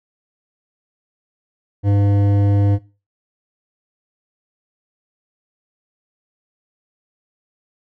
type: tone with hard clipping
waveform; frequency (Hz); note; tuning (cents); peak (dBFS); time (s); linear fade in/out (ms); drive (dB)
sine; 100.8; G2; +49; -14; 1.83-2.79; 50; 12
effects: noise-tail reverb RT60 0.3 s tail -19 dB re dry